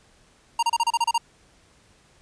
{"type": "tone bursts", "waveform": "square", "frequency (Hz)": 932.3, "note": "A#5", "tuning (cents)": 0, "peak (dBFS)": -19, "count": 9, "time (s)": [0.59, 1.18], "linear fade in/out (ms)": 5, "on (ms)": 38, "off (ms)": 31, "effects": ["pink hiss -58 dBFS RMS until 2.21 s", "resampled to 22050 Hz"]}